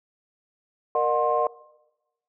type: tone cluster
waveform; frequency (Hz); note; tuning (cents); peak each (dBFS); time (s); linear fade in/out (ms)
sine; 467.3 / 605 / 729 / 1059; A#4 / D#5 / F#5 / C6; +4 / -49 / -26 / +21; -25; 0.95-1.47; 2
effects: noise-tail reverb RT60 1.0 s tail -21 dB re dry + tanh soft clip ceiling -9 dBFS